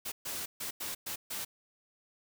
white noise bursts at uneven times, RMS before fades -38 dBFS, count 6, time 0.05-0.12 / 0.25-0.46 / 0.6-0.71 / 0.8-0.95 / 1.06-1.16 / 1.3-1.45 s, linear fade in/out 10 ms, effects none

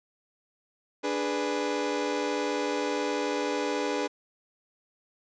30% pulse chord, G# diminished, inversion second, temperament equal, 293.7 / 415.3 / 493.9 Hz, D4 / G#4 / B4, 0 / 0 / 0 cents, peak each -29 dBFS, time 1.03-4.08 s, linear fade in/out 20 ms, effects resampled to 16000 Hz

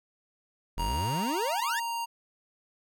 40% pulse exponential sweep, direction up, 36 to 1934 Hz, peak -29 dBFS, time 0.77-1.8 s, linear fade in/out 10 ms
square tone with pitch glide, 941 to 931.3 Hz, A#5 to A#5, +16 to -2 cents, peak -31 dBFS, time 0.78-2.06 s, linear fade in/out 20 ms, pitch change -18 cents, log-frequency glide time 0.91-1.27 s
effects none

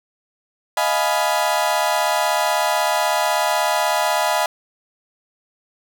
35% pulse chord, F half-diminished seventh, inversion third, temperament equal with one note detuned, 622.3 / 698.5 / 839.3 / 987.8 Hz, Eb5 / F5 / Ab5 / Cb6, 0 / 0 / +18 / 0 cents, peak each -21 dBFS, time 0.77-4.46 s, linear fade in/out 2 ms, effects none

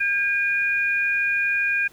sine tone pair together, 1609.1 / 2442 Hz, G6 / D#7, +45 / -33 cents, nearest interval perfect fifth, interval 722 cents, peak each -22 dBFS, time 0-1.88 s, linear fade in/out 10 ms, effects pink hiss -53 dBFS RMS until 1.92 s

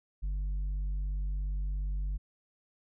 sine tone with tanh clipping, 48.57 Hz, G1, 15 cents flat, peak -31 dBFS, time 0.22-2.18 s, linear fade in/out 20 ms, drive 4 dB, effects none

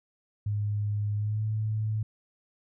sine tone with pitch glide, 103.83 to 108.3 Hz, G#2 to A2, 0 to -27 cents, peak -26 dBFS, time 0.46-2.03 s, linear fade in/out 5 ms, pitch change +73 cents, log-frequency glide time 1.15-1.44 s, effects none

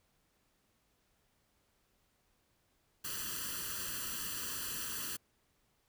white noise with comb filter, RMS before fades -40 dBFS, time 3.04-5.17 s, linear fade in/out 10 ms, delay 0.67 ms, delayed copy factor +1, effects pink hiss -75 dBFS RMS until 5.88 s

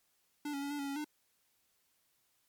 square tone with pitch steps, 293.6 / 279.2 / 283.1 / 291.1 / 279.8 / 278.1 / 300.3 Hz, D4 / C#4 / C#4 / D4 / C#4 / C#4 / D4, 0 / +13 / +37 / -15 / +16 / +6 / +39 cents, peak -37 dBFS, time 0.45-1.045 s, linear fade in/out 5 ms, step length 85 ms, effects white hiss -75 dBFS RMS until 2.48 s + MP3 96 kbps

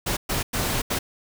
pink noise bursts at uneven times, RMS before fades -25 dBFS, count 4, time 0.06-0.17 / 0.29-0.43 / 0.53-0.82 / 0.9-0.99 s, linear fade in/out 10 ms, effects none

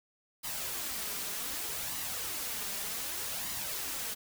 white noise with flanger, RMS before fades -37 dBFS, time 0.43-4.15 s, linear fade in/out 20 ms, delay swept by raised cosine 1 to 5.1 ms, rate 0.65 Hz, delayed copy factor +0.5, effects none

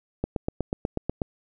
click train, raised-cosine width 2 ms, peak -12 dBFS, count 9, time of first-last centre 0.24-1.218 s, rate 8.18 Hz, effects none

